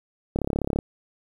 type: click train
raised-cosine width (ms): 2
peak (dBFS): -11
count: 16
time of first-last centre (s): 0.36-0.789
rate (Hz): 35
effects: 8-bit